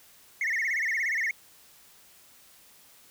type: tone with vibrato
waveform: sine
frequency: 1985 Hz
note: B6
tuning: 8 cents sharp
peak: -23 dBFS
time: 0.41-1.31 s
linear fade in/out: 2 ms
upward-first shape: sine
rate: 17 Hz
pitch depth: 190 cents each way
effects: tanh soft clip ceiling -24 dBFS + white hiss -56 dBFS RMS until 3.1 s